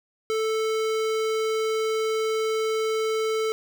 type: tone with notch filter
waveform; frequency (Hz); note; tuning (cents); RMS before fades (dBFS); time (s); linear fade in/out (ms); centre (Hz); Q
square; 440; A4; 0; -25; 0.3-3.52; 0; 12000; 0.8
effects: none